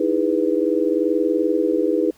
sine chord, E major seventh, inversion third, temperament just, 309 / 329.6 / 412 / 494.4 Hz, D#4 / E4 / G#4 / B4, -12 / 0 / -14 / +2 cents, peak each -22 / -22 / -22 / -22 dBFS, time 0-2.11 s, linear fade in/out 5 ms, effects pink hiss -54 dBFS RMS until 2.17 s

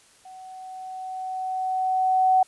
sine tone with level ramp, 750 Hz, F#5, 23 cents sharp, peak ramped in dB -41 to -14 dBFS, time 0.25-2.43 s, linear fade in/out 5 ms, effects white hiss -56 dBFS RMS until 2.47 s + resampled to 24000 Hz

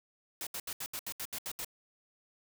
white noise bursts, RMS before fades -39 dBFS, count 10, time 0.41-1.647 s, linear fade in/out 2 ms, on 58 ms, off 73 ms, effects none

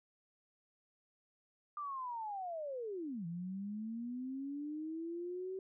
sine linear two-way sweep, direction down then up, 1200 to 164.81 to 382.9 Hz, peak -39 dBFS, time 1.77-5.59 s, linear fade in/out 2 ms, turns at 3.26 s, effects none

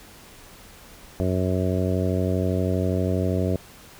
harmonic tone, 92.5 Hz, F#2, in tune, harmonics 1 / 2 / 3 / 4 / 5 / 6 / 7, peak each -24 / -27 / -29 / -30 / -31 / -32 / -32 dBFS, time 1.2-3.56 s, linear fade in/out 0 ms, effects pink hiss -47 dBFS RMS until 3.99 s

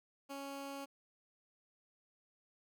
15% pulse tone, 277.2 Hz, C#4, in tune, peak -37 dBFS, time 0.29-0.86 s, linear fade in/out 20 ms, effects none

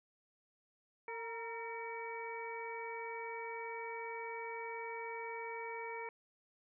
harmonic tone with a mistuned harmonic, 455.5 Hz, A#4, 40 cents flat, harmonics 1 / 2 / 3 / 4 / 5, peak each -45 / -45 / -55 / -52 / -47 dBFS, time 1.08-6.09 s, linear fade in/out 2 ms, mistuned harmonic 2, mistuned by +49 cents, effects none

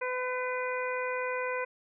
harmonic tone with a mistuned harmonic, 504 Hz, B4, 35 cents sharp, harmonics 1 / 2 / 3 / 4 / 5, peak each -33 / -36 / -38 / -39 / -40 dBFS, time 0.01-1.65 s, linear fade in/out 10 ms, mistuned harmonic 5, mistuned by -50 cents, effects none

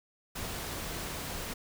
pink noise, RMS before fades -38 dBFS, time 0.35-1.54 s, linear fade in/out 10 ms, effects none

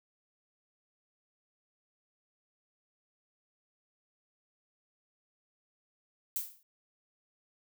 violet noise with exponential decay, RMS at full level -31 dBFS, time 6.36-6.63 s, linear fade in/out 1 ms, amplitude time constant 57 ms, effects none

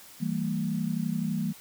sine chord, E diminished, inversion none, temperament equal with one note detuned, 164.81 / 196 / 228.4 Hz, E3 / G3 / Bb3, 0 / 0 / -35 cents, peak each -31 dBFS, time 0.2-1.53 s, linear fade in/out 20 ms, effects white hiss -50 dBFS RMS until 1.6 s

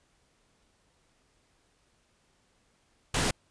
pink noise, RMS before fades -27 dBFS, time 3.14-3.31 s, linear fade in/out 5 ms, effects pink hiss -69 dBFS RMS until 3.5 s + resampled to 22050 Hz

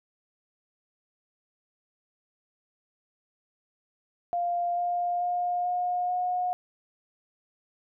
sine tone with pitch steps, 698.5 / 704.6 / 710.7 / 716.9 / 723.1 Hz, F5 / F5 / F5 / F5 / F#5, 0 / +15 / +30 / +45 / -40 cents, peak -25 dBFS, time 4.33-6.53 s, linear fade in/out 0 ms, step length 440 ms, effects none

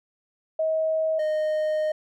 sine / triangle tone pair in turn, 636 / 617.2 Hz, D#5 / D#5, +38 / -14 cents, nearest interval minor second, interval 52 cents, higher first, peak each -21 / -20 dBFS, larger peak second, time 0.59-1.19 / 1.19-1.92 s, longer second, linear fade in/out 5 ms, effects none

